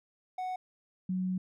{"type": "tone pair in turn", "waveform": ["triangle", "sine"], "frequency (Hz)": [740, 185], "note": ["F#5", "F#3"], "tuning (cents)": [0, 0], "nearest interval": "2 octaves", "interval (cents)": 2400, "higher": "first", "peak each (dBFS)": [-31, -29], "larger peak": "second", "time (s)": [[0.38, 0.56], [1.09, 1.38]], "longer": "second", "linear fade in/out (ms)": 5, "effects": []}